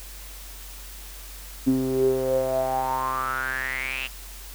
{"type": "tone with band-pass filter sweep", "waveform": "sawtooth", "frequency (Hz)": 130.81, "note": "C3", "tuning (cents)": 0, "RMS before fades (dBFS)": -25, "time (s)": [1.66, 4.08], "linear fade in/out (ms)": 20, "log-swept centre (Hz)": [270, 2800], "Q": 9.6, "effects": ["added 47 Hz sine -40 dBFS peak until 4.54 s", "white hiss -43 dBFS RMS until 4.54 s"]}